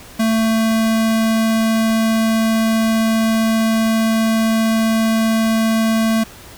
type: tone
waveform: square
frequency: 223.1 Hz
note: A3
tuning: 24 cents sharp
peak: -14 dBFS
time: 0.19-6.24 s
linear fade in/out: 10 ms
effects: pink hiss -39 dBFS RMS until 6.57 s